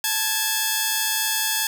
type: tone pair together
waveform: 5% pulse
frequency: 875 / 1647.4 Hz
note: A5 / G#6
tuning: -10 / -14 cents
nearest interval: major seventh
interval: 1096 cents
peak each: -12 dBFS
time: 0.04-1.67 s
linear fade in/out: 2 ms
effects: none